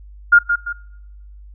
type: tone with echo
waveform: sine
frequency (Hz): 1414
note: F6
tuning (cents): +21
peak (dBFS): -5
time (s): 0.32-0.39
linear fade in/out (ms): 10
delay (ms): 170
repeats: 2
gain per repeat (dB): -8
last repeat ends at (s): 0.73
effects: noise-tail reverb RT60 1.0 s tail -26 dB re dry + added 50 Hz sine -37 dBFS peak until 1.54 s

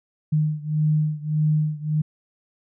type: beating tone pair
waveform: sine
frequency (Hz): 152.5 / 154.2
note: D#3 / D#3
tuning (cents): -34 / -15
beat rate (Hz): 1.7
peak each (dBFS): -21 / -23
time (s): 0.32-2.02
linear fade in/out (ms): 10
effects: none

